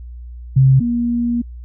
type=tone pair in turn; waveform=sine; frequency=133.1 / 238 Hz; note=C3 / A#3; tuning=+30 / +36 cents; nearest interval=minor seventh; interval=1006 cents; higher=second; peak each=-7 / -15 dBFS; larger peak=first; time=0.56-0.8 / 0.8-1.42 s; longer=second; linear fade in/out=10 ms; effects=added 60 Hz sine -30 dBFS peak until 1.64 s